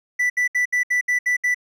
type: tone bursts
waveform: triangle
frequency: 1975.5 Hz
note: B6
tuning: in tune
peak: -15 dBFS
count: 8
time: 0.19-1.546 s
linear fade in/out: 10 ms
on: 110 ms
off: 68 ms
effects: none